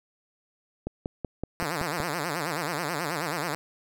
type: click train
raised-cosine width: 2 ms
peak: -17 dBFS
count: 7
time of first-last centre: 0.87-2.002 s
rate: 5.3 Hz
type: tone with vibrato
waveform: 5% pulse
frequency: 159.8 Hz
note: D#3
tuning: 47 cents sharp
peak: -17 dBFS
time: 1.6-3.55 s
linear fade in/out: 0 ms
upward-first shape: sine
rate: 9.3 Hz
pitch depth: 200 cents each way
effects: none